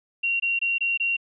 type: tone bursts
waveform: sine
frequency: 2752 Hz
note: F7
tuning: 26 cents flat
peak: -21 dBFS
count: 5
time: 0.23-1.168 s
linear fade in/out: 10 ms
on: 170 ms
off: 22 ms
effects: none